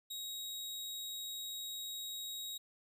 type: tone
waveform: sawtooth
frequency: 3797 Hz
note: A#7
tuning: 31 cents sharp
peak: -38 dBFS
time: 0.1-2.58 s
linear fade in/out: 10 ms
effects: none